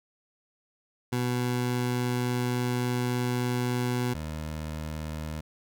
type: tone pair in turn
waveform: 20% pulse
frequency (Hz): 123.47 / 77.63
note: B2 / D#2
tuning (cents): 0 / -3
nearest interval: minor sixth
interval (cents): 803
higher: first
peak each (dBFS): -21 / -28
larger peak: first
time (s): 1.12-4.14 / 4.14-5.41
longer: first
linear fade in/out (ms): 10
effects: none